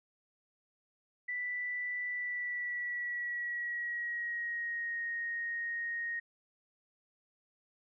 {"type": "tone with pitch glide", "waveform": "sine", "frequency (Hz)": [1975.5, 1866.8], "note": ["B6", "A#6"], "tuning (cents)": [0, 2], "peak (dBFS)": -34, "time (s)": [1.28, 6.2], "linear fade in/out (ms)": 10, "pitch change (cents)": -98, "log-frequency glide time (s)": [2.08, 5.01], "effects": []}